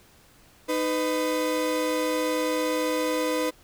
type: tone pair together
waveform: 35% pulse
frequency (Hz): 309.3 / 500.8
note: D#4 / B4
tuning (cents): -10 / +24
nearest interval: minor sixth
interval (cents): 834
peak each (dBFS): -26 / -24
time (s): 0.68-3.51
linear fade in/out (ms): 20
effects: pink hiss -56 dBFS RMS until 3.63 s